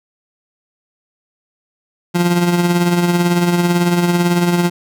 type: tone with tremolo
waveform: 30% pulse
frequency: 174.61 Hz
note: F3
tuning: in tune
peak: -7 dBFS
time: 2.14-4.7 s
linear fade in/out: 20 ms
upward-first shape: triangle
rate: 18 Hz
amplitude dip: 55%
effects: none